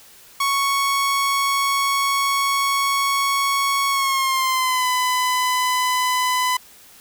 sawtooth tone with pitch glide, 1108.7 to 1005 Hz, C#6 to B5, 0 to +30 cents, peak -14 dBFS, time 0.4-6.57 s, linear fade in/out 5 ms, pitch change -170 cents, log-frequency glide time 3.9-4.87 s, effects white hiss -47 dBFS RMS until 7 s

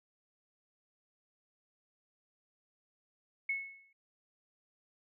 sine tone with exponential decay, 2195 Hz, C#7, 18 cents flat, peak -29 dBFS, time 3.49-3.93 s, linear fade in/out 5 ms, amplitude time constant 95 ms, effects none

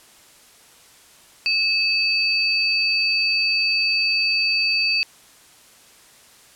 sine tone pair together, 2600 / 4590 Hz, E7 / D8, -24 / -40 cents, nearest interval minor seventh, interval 984 cents, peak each -20 dBFS, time 1.46-5.03 s, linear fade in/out 0 ms, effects white hiss -50 dBFS RMS until 6.55 s + low-pass 11000 Hz 12 dB/octave

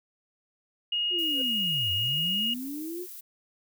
sine tone, 2867 Hz, F7, 45 cents sharp, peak -25 dBFS, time 0.92-2.54 s, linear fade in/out 5 ms
sine linear two-way sweep, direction down then up, 370 to 91 to 370 Hz, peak -33 dBFS, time 1.1-3.07 s, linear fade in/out 50 ms, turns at 1.92 s
violet noise, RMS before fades -43 dBFS, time 1.18-3.21 s, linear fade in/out 10 ms
triangle tone with exponential growth, 510 Hz, C5, 44 cents flat, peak -32 dBFS, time 1.26-1.42 s, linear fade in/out 5 ms, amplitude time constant 33 ms
effects none

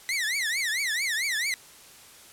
sawtooth tone with vibrato, 1975.5 Hz, B6, in tune, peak -22 dBFS, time 0.09-1.54 s, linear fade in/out 0 ms, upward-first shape triangle, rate 4.5 Hz, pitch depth 290 cents each way, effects white hiss -50 dBFS RMS until 2.32 s + low-pass 12000 Hz 12 dB/octave

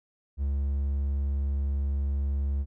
triangle tone, 69.7 Hz, C#2, 10 cents sharp, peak -23 dBFS, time 0.37-2.66 s, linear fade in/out 50 ms, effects none

